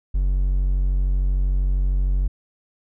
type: tone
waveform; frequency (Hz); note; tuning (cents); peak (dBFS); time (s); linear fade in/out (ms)
triangle; 46.5; F#1; +9; -15; 0.14-2.28; 10
effects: none